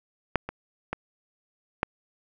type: clicks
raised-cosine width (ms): 0.5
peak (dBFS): -6 / -18 / -14 / -8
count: 4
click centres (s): 0.357 / 0.49 / 0.93 / 1.831
effects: none